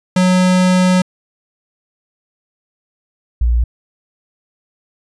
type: tone pair in turn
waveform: square / sine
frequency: 183.4 / 58.85 Hz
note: F#3 / A#1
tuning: -15 / +17 cents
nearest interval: octave + minor sixth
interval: 1968 cents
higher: first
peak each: -10 dBFS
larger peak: neither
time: 0.16-1.02 / 3.41-3.64 s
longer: first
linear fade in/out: 5 ms
effects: resampled to 22050 Hz